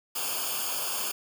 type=noise with comb filter; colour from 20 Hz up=white; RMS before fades=-31 dBFS; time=0.15-1.12 s; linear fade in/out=10 ms; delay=0.51 ms; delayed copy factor=-0.9; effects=none

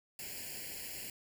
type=noise with comb filter; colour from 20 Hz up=white; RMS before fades=-44 dBFS; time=0.19-1.1 s; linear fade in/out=2 ms; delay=0.41 ms; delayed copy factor=+1; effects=none

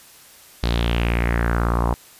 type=tone with low-pass filter sweep; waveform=sawtooth; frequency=58.27 Hz; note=A#1; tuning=in tune; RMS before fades=-20 dBFS; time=0.63-1.94 s; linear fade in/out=0 ms; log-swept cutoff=4300 to 940 Hz; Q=3.7; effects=white hiss -47 dBFS RMS until 2.19 s + resampled to 32000 Hz

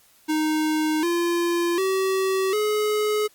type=tone with pitch steps; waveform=square; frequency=310 / 344 / 381.7 / 423.5 Hz; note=D#4 / F4 / G4 / G#4; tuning=-6 / -26 / -46 / +34 cents; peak=-21 dBFS; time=0.28-3.28 s; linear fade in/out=20 ms; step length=750 ms; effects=white hiss -57 dBFS RMS until 3.34 s + Opus 48 kbps

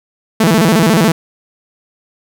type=tone with vibrato; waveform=sawtooth; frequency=190.4 Hz; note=F#3; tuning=50 cents sharp; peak=-4 dBFS; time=0.4-1.12 s; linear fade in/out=5 ms; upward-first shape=square; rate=14 Hz; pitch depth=260 cents each way; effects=none

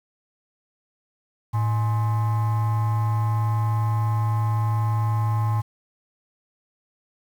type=tone with frequency modulation; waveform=sine; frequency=109.9 Hz; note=A2; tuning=2 cents flat; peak=-17 dBFS; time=1.53-5.62 s; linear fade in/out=20 ms; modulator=943 Hz; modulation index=0.41; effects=tanh soft clip ceiling -18 dBFS + 8-bit

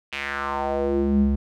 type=tone with band-pass filter sweep; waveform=square; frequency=69.8 Hz; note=C#2; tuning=13 cents sharp; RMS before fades=-23 dBFS; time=0.12-1.36 s; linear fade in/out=10 ms; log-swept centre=2700 to 140 Hz; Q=3.2; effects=none

